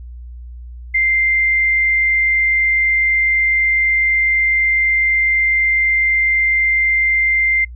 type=tone; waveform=sine; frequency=2092 Hz; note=C7; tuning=1 cent flat; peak=-12 dBFS; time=0.94-7.65 s; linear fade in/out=10 ms; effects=noise-tail reverb RT60 0.1 s tail -26 dB re dry + added 60 Hz sine -30 dBFS peak until 7.75 s